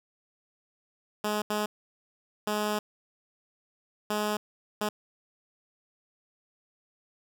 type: tone bursts at uneven times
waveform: 10% pulse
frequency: 210.4 Hz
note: G#3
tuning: 23 cents sharp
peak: -19 dBFS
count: 5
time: 1.24-1.42 / 1.5-1.66 / 2.47-2.79 / 4.1-4.37 / 4.81-4.89 s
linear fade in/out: 5 ms
effects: none